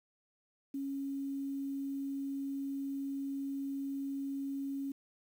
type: tone with quantisation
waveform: sine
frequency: 275.5 Hz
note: C#4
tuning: 11 cents flat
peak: -35 dBFS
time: 0.74-4.92 s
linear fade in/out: 5 ms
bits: 10
effects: none